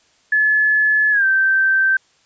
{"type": "tone with pitch glide", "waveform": "sine", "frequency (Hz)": [1718, 1557.3], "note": ["A6", "G6"], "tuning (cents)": [-42, -12], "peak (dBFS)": -12, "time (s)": [0.32, 1.97], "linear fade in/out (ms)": 5, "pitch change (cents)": -170, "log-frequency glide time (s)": [1.11, 1.25], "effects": ["white hiss -57 dBFS RMS until 2.25 s", "resampled to 16000 Hz"]}